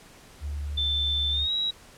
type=tone; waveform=sine; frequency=72.9 Hz; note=D2; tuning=12 cents flat; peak=-29 dBFS; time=0.4-1.48 s; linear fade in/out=50 ms
type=tone with pitch glide; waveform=sine; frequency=3542 to 3863 Hz; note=A7 to B7; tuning=+11 to -39 cents; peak=-24 dBFS; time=0.77-1.71 s; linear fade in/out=10 ms; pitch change=+150 cents; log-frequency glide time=1.31-1.53 s
effects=pink hiss -51 dBFS RMS until 1.97 s + low-pass 11000 Hz 12 dB/octave